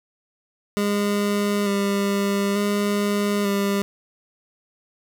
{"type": "tone with vibrato", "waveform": "25% pulse", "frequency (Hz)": 202.2, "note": "G#3", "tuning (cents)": -46, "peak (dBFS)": -16, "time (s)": [0.77, 3.82], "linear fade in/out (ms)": 0, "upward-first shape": "square", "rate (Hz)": 0.56, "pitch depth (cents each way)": 19, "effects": []}